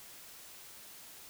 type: silence
effects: white hiss -52 dBFS RMS until 1.29 s